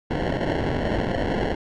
blue noise with sample-and-hold, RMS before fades -24 dBFS, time 0.1-1.55 s, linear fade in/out 10 ms, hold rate 1225 Hz, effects low-pass 3000 Hz 12 dB/octave

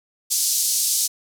pink band-pass noise, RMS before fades -21 dBFS, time 0.3-1.08 s, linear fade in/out 20 ms, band 5000 to 13000 Hz, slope 24 dB/octave, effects none

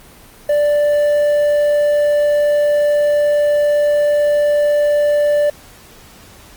triangle tone with quantisation, 587.3 Hz, D5, in tune, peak -9 dBFS, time 0.49-5.5 s, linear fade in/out 5 ms, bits 6, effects pink hiss -42 dBFS RMS until 6.56 s + Opus 24 kbps

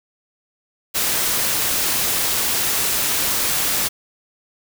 white noise, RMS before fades -20 dBFS, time 0.94-3.89 s, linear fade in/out 20 ms, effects none

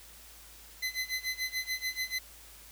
25% pulse tone with tremolo, 2032 Hz, B6, 49 cents sharp, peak -26 dBFS, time 0.82-2.19 s, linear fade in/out 10 ms, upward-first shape sine, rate 6.9 Hz, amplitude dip 90%, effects added 55 Hz sine -57 dBFS peak until 2.71 s + white hiss -53 dBFS RMS until 2.71 s

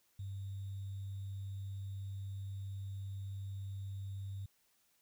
sine tone with sample-and-hold, 97.9 Hz, G2, 2 cents flat, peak -40 dBFS, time 0.19-4.46 s, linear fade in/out 5 ms, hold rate 3675 Hz, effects white hiss -74 dBFS RMS until 5.01 s

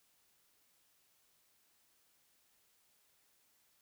silence, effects white hiss -73 dBFS RMS until 3.81 s

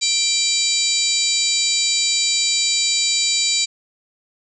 harmonic tone with a mistuned harmonic, 784 Hz, G5, in tune, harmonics 3 / 4 / 5 / 6 / 7 / 8 / 9 / 10, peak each -26 / -33 / -21 / -22 / -32 / -33 / -21 / -29 dBFS, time 0.01-3.66 s, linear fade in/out 20 ms, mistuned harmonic 8, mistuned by -24 cents, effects none

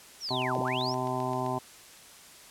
sine linear two-way sweep, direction down then up, 5920 to 126.7 to 5920 Hz, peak -32 dBFS, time 0.2-0.95 s, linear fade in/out 50 ms, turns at 0.59 s
click train, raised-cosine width 0.2 ms, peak -28 dBFS, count 10, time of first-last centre 0.29-1.463 s, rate 7.67 Hz
harmonic tone, 127.5 Hz, C3, 44 cents flat, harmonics 1 / 2 / 3 / 5 / 6 / 7 / 8, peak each -36 / -36 / -36 / -36 / -36 / -36 / -36 dBFS, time 0.3-1.59 s, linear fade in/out 10 ms
effects white hiss -51 dBFS RMS until 2.5 s + low-pass 11000 Hz 12 dB/octave

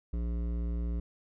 sine tone with hard clipping, 58.27 Hz, A#1, in tune, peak -32 dBFS, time 0.13-1 s, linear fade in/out 5 ms, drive 13 dB, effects none

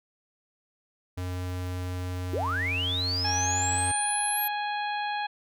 square tone, 90.6 Hz, F#2, 36 cents flat, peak -31 dBFS, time 1.17-3.92 s, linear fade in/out 10 ms
sine linear sweep, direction up, 311.1 to 11850 Hz, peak -27 dBFS, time 2.33-4.48 s, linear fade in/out 5 ms
harmonic tone, 830.6 Hz, G#5, in tune, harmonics 1 / 2 / 3 / 4 / 5, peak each -29 / -35 / -39 / -41 / -43 dBFS, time 3.24-5.27 s, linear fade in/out 10 ms
effects none

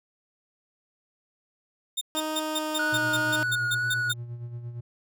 sawtooth tone bursts, 3640 Hz, A#7, 42 cents flat, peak -23 dBFS, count 12, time 1.97-4.136 s, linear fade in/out 10 ms, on 43 ms, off 150 ms
15% pulse tone with pitch glide, 311.1 to 308.6 Hz, D#4 to D#4, 0 to -14 cents, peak -22 dBFS, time 2.15-3.43 s, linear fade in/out 0 ms, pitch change -14 cents, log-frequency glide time 2.38-2.75 s
triangle tone with vibrato, 1461 Hz, F#6, 22 cents flat, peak -23 dBFS, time 2.79-4.12 s, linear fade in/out 5 ms, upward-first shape triangle, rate 2 Hz, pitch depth 27 cents each way
triangle tone with tremolo, 119.3 Hz, A#2, 41 cents sharp, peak -30 dBFS, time 2.92-4.81 s, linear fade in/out 10 ms, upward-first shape sine, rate 8.7 Hz, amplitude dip 55%
effects none

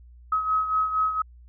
sine beating tone pair, 1275 / 1279.3 Hz, D#6 / D#6, +42 / +48 cents, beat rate 4.3 Hz, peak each -22 / -29 dBFS, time 0.32-1.22 s, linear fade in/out 5 ms, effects added 60 Hz sine -46 dBFS peak until 1.48 s

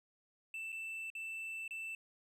triangle tone with dropouts, 2658 Hz, E7, 14 cents sharp, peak -39 dBFS, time 0.54-1.95 s, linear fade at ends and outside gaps 2 ms, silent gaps 0.721-0.726 / 1.102-1.151 / 1.679-1.708 s, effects none

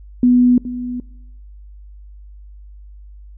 sine tone with echo, 246.9 Hz, B3, in tune, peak -8 dBFS, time 0.23-0.58 s, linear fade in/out 2 ms, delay 420 ms, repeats 1, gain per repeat -13 dB, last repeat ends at 1 s, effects noise-tail reverb RT60 1.0 s tail -23 dB re dry + added 50 Hz sine -36 dBFS peak until 3.37 s

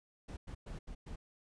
brown noise bursts at uneven times, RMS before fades -45 dBFS, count 5, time 0.28-0.37 / 0.47-0.55 / 0.66-0.79 / 0.87-0.95 / 1.06-1.16 s, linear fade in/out 10 ms, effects resampled to 22050 Hz

